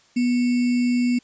sine tone with sample-and-hold, 244.5 Hz, B3, 17 cents flat, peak -17 dBFS, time 0.16-1.19 s, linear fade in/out 10 ms, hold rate 2450 Hz, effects white hiss -57 dBFS RMS until 1.23 s + resampled to 16000 Hz

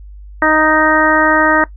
harmonic tone, 311.1 Hz, D#4, in tune, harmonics 1 / 2 / 3 / 4 / 5 / 6, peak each -16 / -16 / -16 / -16 / -16 / -16 dBFS, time 0.42-1.64 s, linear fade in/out 2 ms, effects noise-tail reverb RT60 0.1 s tail -19 dB re dry + added 50 Hz sine -31 dBFS peak until 1.76 s

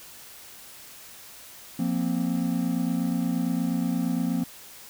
triangle chord, F suspended fourth, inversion none, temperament equal, 174.61 / 233.1 / 261.6 Hz, F3 / Bb3 / C4, 0 / 0 / 0 cents, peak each -26 dBFS, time 1.79-4.44 s, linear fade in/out 5 ms, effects white hiss -46 dBFS RMS until 4.89 s

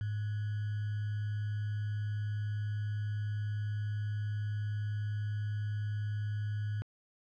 sine tone with sample-and-hold, 105.1 Hz, G#2, 21 cents sharp, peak -32 dBFS, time 0.01-6.82 s, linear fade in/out 0 ms, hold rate 1575 Hz, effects low-pass 3000 Hz 12 dB/octave

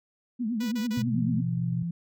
sine tone with vibrato, 228.2 Hz, A#3, 37 cents flat, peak -26 dBFS, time 0.39-1.42 s, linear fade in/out 20 ms, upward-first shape triangle, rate 9.1 Hz, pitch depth 180 cents each way
5% pulse tone bursts, 491.5 Hz, B4, 8 cents flat, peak -26 dBFS, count 3, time 0.6-1.024 s, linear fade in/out 10 ms, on 120 ms, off 32 ms
sine tone with tremolo, 124 Hz, B2, 7 cents sharp, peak -26 dBFS, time 0.97-1.83 s, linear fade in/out 5 ms, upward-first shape sine, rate 20 Hz, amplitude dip 45%
sine tone, 170 Hz, F3, 46 cents flat, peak -28 dBFS, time 1.14-1.91 s, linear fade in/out 5 ms
effects none

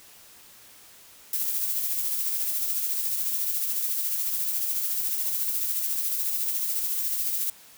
violet noise with tremolo, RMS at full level -26 dBFS, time 1.33-7.5 s, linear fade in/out 2 ms, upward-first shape sine, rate 14 Hz, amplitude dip 35%, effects white hiss -51 dBFS RMS until 7.77 s

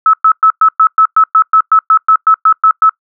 sine tone bursts, 1300 Hz, E6, 24 cents flat, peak -3 dBFS, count 16, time 0.06-2.894 s, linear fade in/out 2 ms, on 74 ms, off 110 ms, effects noise-tail reverb RT60 0.1 s tail -24 dB re dry

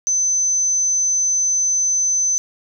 sine tone, 6120 Hz, G8, 42 cents flat, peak -15 dBFS, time 0.07-2.38 s, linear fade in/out 0 ms, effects none

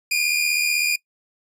sawtooth tone pair together, 2394 / 2470 Hz, D7 / D#7, +33 / -13 cents, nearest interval minor second, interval 54 cents, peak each -18 dBFS, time 0.11-0.96 s, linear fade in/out 5 ms, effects noise-tail reverb RT60 0.1 s tail -22 dB re dry + resampled to 32000 Hz

